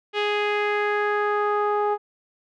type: tone with low-pass filter sweep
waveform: sawtooth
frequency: 415.3 Hz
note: G#4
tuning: in tune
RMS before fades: -23 dBFS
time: 0.13-1.98 s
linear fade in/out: 50 ms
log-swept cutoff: 3000 to 980 Hz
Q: 2.6
effects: none